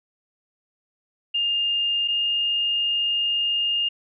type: tone pair in turn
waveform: sine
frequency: 2816 / 2827 Hz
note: F7 / F7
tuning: +14 / +20 cents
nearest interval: unison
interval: 6 cents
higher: second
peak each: -20 dBFS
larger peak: neither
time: 1.34-2.08 / 2.08-3.89 s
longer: second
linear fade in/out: 10 ms
effects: none